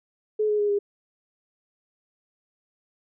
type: tone with pitch steps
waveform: sine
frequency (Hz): 427.3 / 420.2 / 413.2 / 406.4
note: G#4 / G#4 / G#4 / G#4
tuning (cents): +49 / +20 / -9 / -38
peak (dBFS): -20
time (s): 0.39-0.79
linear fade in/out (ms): 10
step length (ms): 100
effects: none

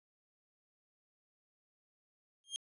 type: tone with exponential growth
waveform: sawtooth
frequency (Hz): 3215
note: G7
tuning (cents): +43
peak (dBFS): -29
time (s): 2.44-2.56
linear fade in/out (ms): 0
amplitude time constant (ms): 24
effects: resampled to 24000 Hz

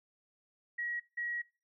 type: tone bursts at uneven times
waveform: sine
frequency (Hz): 1908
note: A#6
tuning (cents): +40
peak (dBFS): -34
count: 2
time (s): 0.78-1 / 1.17-1.42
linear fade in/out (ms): 10
effects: noise-tail reverb RT60 0.3 s tail -22 dB re dry

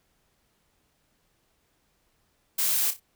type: noise with echo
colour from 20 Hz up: blue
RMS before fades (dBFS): -25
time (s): 2.58-2.91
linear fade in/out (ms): 10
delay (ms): 30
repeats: 3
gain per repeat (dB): -10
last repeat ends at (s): 3
effects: pink hiss -70 dBFS RMS until 3.15 s

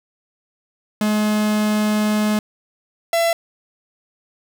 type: tone pair in turn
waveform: 45% pulse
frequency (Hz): 212.1 / 672.1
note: G#3 / E5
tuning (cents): +37 / +33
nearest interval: octave + minor sixth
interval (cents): 1996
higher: second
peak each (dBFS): -16 / -15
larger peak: second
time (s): 1.01-2.39 / 3.13-3.33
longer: first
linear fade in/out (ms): 2
effects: none

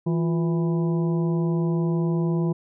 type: harmonic tone with a mistuned harmonic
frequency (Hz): 164.81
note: E3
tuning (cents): 0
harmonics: 1 / 2 / 3 / 4 / 5 / 6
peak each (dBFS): -21 / -27 / -37 / -40 / -43 / -40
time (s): 0.06-2.53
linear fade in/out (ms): 10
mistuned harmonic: 2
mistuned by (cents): +97
effects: none

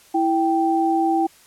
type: tone pair together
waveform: sine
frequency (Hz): 329.7 / 782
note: E4 / G5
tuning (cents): 0 / -4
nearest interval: octave + minor third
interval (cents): 1496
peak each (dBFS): -19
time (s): 0.14-1.27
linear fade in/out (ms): 10
effects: white hiss -51 dBFS RMS until 1.46 s + low-pass 12000 Hz 12 dB/octave

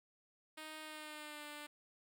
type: tone with pitch glide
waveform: 5% pulse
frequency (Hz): 311.1 to 295.9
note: D#4 to D4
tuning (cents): 0 to +13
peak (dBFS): -36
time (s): 0.57-1.67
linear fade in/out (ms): 10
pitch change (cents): -87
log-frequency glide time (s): 0.81-1.47
effects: none

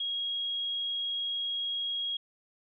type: tone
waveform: sine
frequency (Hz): 3289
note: G#7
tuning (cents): -18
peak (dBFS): -30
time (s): 0-2.17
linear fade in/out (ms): 5
effects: none

